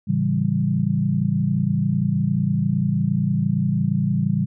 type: chord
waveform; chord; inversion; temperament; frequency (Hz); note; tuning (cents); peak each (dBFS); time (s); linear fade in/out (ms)
sine; A dominant seventh; none; equal; 110 / 138.59 / 164.81 / 196; A2 / C#3 / E3 / G3; 0 / 0 / 0 / 0; -26 / -23 / -23 / -22; 0.07-4.46; 20
effects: none